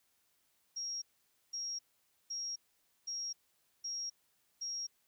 sine tone bursts, 5600 Hz, F8, 4 cents sharp, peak -37 dBFS, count 6, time 0.76-4.87 s, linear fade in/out 10 ms, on 260 ms, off 510 ms, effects white hiss -75 dBFS RMS until 5.07 s

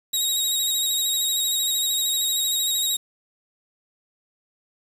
20% pulse tone with vibrato, 3790 Hz, A#7, 28 cents sharp, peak -15 dBFS, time 0.13-2.97 s, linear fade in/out 10 ms, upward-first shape sine, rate 13 Hz, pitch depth 26 cents each way, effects 7-bit

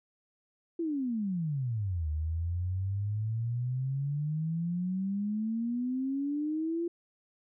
sine exponential two-way sweep, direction down then up, 345.3 to 75.5 to 345.3 Hz, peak -29 dBFS, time 0.79-6.88 s, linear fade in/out 5 ms, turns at 2.09 s, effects none

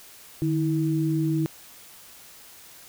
sine tone pair together, 152.15 / 322.4 Hz, D#3 / E4, -38 / -38 cents, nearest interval octave + minor second, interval 1300 cents, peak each -24 dBFS, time 0.42-1.46 s, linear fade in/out 0 ms, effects white hiss -48 dBFS RMS until 2.88 s

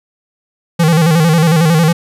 square tone with vibrato, 162.6 Hz, E3, 23 cents flat, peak -8 dBFS, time 0.79-1.93 s, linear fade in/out 10 ms, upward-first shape square, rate 11 Hz, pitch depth 80 cents each way, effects resampled to 32000 Hz + 8-bit

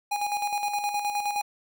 square tone with tremolo, 822 Hz, G#5, 18 cents flat, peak -25 dBFS, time 0.11-1.42 s, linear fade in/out 10 ms, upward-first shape square, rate 9.6 Hz, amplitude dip 50%, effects none

